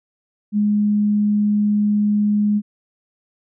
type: tone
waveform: sine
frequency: 208.1 Hz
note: G#3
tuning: 4 cents sharp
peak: -14 dBFS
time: 0.52-2.62 s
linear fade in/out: 50 ms
effects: none